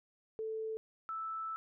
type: tone pair in turn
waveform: sine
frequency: 440.6 / 1316.5 Hz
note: A4 / E6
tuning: +2 / -3 cents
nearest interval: octave + perfect fifth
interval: 1895 cents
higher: second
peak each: -36 / -37 dBFS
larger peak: first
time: 0.39-0.77 / 1.09-1.56 s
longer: second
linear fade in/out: 0 ms
effects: none